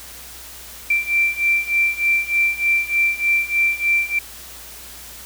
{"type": "beating tone pair", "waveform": "sine", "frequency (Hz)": [2349, 2352.3], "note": ["D7", "D7"], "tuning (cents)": [0, 2], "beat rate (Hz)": 3.3, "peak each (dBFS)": [-20, -18], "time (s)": [0.9, 4.19], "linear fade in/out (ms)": 5, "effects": ["added 60 Hz sine -46 dBFS peak until 5.25 s", "white hiss -38 dBFS RMS until 5.25 s"]}